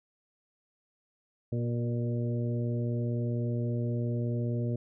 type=harmonic tone with a mistuned harmonic; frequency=119.3 Hz; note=A#2; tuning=41 cents sharp; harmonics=1 / 2 / 3 / 4 / 5; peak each=-29 / -35 / -39 / -41 / -43 dBFS; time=1.52-4.76 s; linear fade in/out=5 ms; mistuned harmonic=4; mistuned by=-16 cents; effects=none